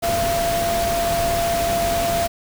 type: tone in noise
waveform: sine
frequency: 682 Hz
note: F5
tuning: 41 cents flat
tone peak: -19 dBFS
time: 0.02-2.28 s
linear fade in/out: 20 ms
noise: pink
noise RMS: -25 dBFS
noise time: 0.02-2.28 s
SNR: +3 dB
effects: none